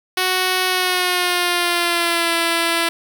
5% pulse tone with pitch glide, 370 to 335.4 Hz, F#4 to E4, 0 to +30 cents, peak -5 dBFS, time 0.17-2.89 s, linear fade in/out 5 ms, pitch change -170 cents, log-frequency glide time 0.67-2.34 s, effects none

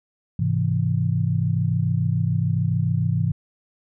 sine chord, Ab augmented, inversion none, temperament equal, 103.83 / 130.81 / 164.81 Hz, Ab2 / C3 / E3, 0 / 0 / 0 cents, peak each -23 dBFS, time 0.39-3.32 s, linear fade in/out 5 ms, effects none

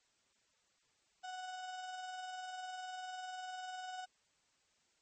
35% pulse tone with tremolo, 740 Hz, F#5, in tune, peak -40 dBFS, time 1.23-4.06 s, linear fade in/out 20 ms, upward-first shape sine, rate 20 Hz, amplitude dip 35%, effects white hiss -75 dBFS RMS until 5.01 s + MP3 32 kbps

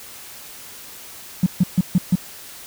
triangle tone bursts, 181.2 Hz, F#3, 36 cents flat, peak -7 dBFS, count 5, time 1.43-2.155 s, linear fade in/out 5 ms, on 33 ms, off 140 ms, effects tanh soft clip ceiling -9 dBFS + white hiss -39 dBFS RMS until 2.66 s

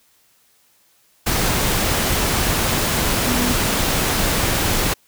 sine tone in noise, 245.4 Hz, B3, 11 cents flat, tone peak -21 dBFS, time 3.26-3.53 s, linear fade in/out 10 ms, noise pink, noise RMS -19 dBFS, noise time 1.26-4.94 s, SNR -5 dB, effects white hiss -58 dBFS RMS until 5.07 s

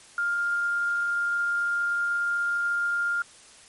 sine tone with quantisation, 1403 Hz, F6, 8 cents sharp, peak -23 dBFS, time 0.18-3.22 s, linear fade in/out 2 ms, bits 8, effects white hiss -51 dBFS RMS until 3.68 s + MP3 48 kbps

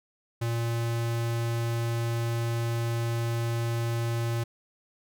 square tone, 116.54 Hz, A#2, in tune, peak -27 dBFS, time 0.41-4.44 s, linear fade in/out 10 ms, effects none

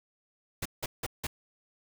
pink noise bursts, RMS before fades -34 dBFS, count 4, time 0.62-1.27 s, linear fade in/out 5 ms, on 35 ms, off 170 ms, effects none

